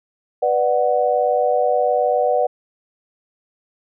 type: chord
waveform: sine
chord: B minor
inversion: none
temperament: just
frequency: 493.9 / 592.7 / 740.8 Hz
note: B4 / D5 / F#5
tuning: 0 / +16 / +2 cents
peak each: -19 dBFS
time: 0.42-2.47 s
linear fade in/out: 10 ms
effects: none